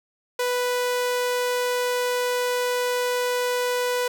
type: tone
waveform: sawtooth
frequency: 493.9 Hz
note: B4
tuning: in tune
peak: -18 dBFS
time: 0.39-4.08 s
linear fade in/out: 5 ms
effects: none